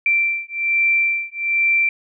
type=beating tone pair; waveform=sine; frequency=2349 / 2350.2 Hz; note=D7 / D7; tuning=0 / +1 cents; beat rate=1.2 Hz; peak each=-19 dBFS; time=0.06-1.89 s; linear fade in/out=2 ms; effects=none